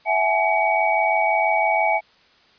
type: tone cluster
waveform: sine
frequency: 659 / 762 / 848 / 2261 Hz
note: E5 / G5 / G#5 / C#7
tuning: -1 / -49 / +36 / +34 cents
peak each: -22 / -24 / -21 / -22 dBFS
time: 0.05-2.01 s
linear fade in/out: 50 ms
effects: white hiss -55 dBFS RMS until 2.58 s + resampled to 11025 Hz